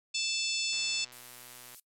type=harmonic tone; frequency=880 Hz; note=A5; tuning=in tune; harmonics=3 / 4 / 5 / 6 / 7 / 8 / 9; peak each=-35 / -36 / -37 / -36 / -44 / -39 / -42 dBFS; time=0.14-1.05 s; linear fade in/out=10 ms
type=click train; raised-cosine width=0.2 ms; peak=-34 dBFS; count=126; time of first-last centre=0.73-1.746 s; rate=123 Hz
type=noise; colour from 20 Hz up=violet; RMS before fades=-45 dBFS; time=1.12-1.8 s; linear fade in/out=5 ms
effects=noise-tail reverb RT60 0.1 s tail -22 dB re dry + low-pass 12000 Hz 12 dB/octave